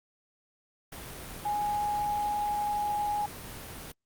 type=tone in noise; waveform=sine; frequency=830.6 Hz; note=G#5; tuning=in tune; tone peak=-27 dBFS; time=1.45-3.26 s; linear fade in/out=5 ms; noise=pink; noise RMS=-42 dBFS; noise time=0.92-3.92 s; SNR=+12 dB; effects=Opus 32 kbps

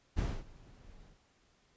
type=noise with ADSR envelope; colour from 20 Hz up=brown; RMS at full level=-31 dBFS; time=0.16-1.21 s; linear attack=28 ms; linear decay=250 ms; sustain=-24 dB; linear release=170 ms; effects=pink hiss -70 dBFS RMS until 1.76 s + resampled to 16000 Hz

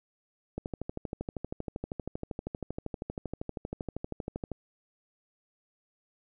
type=click train; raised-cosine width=2 ms; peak=-21 dBFS; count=51; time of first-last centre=0.58-4.517 s; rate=12.7 Hz; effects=none

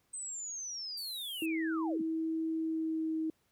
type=linear sweep; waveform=sine; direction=down; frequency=8310 to 168.4 Hz; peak=-38 dBFS; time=0.13-2.02 s; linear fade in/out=10 ms
type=band-pass noise; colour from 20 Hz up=pink; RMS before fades=-49 dBFS; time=0.97-1.46 s; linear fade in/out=5 ms; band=9200 to 14000 Hz; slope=48 dB/octave
type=tone with pitch glide; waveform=sine; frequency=322.4 to 318 Hz; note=E4 to D#4; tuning=-38 to +38 cents; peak=-31 dBFS; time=1.42-3.3 s; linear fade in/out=2 ms; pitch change=-24 cents; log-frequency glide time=2.5-3.19 s
effects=pink hiss -74 dBFS RMS until 3.51 s + high-pass 60 Hz 12 dB/octave

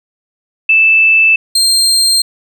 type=tone pair in turn; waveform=sine / 30% pulse; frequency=2637 / 4186 Hz; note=E7 / C8; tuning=0 / 0 cents; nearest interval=minor sixth; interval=800 cents; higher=second; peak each=-5 dBFS; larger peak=neither; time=0.69-1.36 / 1.55-2.22 s; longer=neither; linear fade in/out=5 ms; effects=none

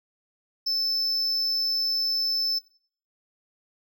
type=tone; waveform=triangle; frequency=5270 Hz; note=E8; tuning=1 cent flat; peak=-22 dBFS; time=0.66-2.59 s; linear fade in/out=10 ms; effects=noise-tail reverb RT60 0.5 s tail -20 dB re dry

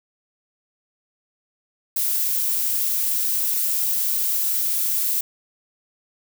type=noise; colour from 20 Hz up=violet; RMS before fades=-22 dBFS; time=1.96-5.21 s; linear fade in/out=5 ms; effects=none

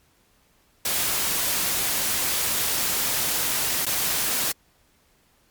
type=noise with dropouts; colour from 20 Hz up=white; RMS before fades=-24 dBFS; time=0.85-4.52 s; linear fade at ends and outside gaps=5 ms; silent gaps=3.853-3.864 s; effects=pink hiss -62 dBFS RMS until 5.5 s + MP3 96 kbps

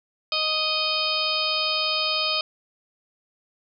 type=harmonic tone with a mistuned harmonic; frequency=622.3 Hz; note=D#5; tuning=in tune; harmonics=1 / 2 / 4 / 5 / 6 / 7 / 8; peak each=-32 / -30 / -29 / -29 / -31 / -29 / -28 dBFS; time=0.32-2.41 s; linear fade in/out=2 ms; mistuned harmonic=7; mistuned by=+18 cents; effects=none

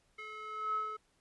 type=tone with band-pass filter sweep; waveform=square; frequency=430.8 Hz; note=A4; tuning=37 cents flat; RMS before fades=-39 dBFS; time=0.18-0.97 s; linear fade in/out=10 ms; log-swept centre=1900 to 1100 Hz; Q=9.9; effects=pink hiss -73 dBFS RMS until 1.2 s + resampled to 24000 Hz

